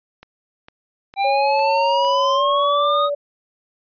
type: click train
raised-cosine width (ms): 0.3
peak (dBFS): -24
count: 5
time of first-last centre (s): 0.23-2.048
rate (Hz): 2.2
type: exponential sweep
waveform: square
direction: up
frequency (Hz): 784 to 1258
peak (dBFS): -17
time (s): 1.16-3.1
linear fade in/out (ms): 50
type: tone with pitch glide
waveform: sine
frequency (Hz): 553 to 575.8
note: C#5 to D5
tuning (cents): -4 to -34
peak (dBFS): -19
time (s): 1.24-3.15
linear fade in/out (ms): 10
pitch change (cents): +70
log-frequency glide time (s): 2.35-2.42
effects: resampled to 11025 Hz